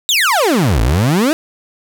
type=exponential two-way sweep; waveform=30% pulse; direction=down then up; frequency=3907 to 52.1 to 332.1 Hz; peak=-8 dBFS; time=0.09-1.33 s; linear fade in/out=0 ms; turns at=0.81 s; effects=none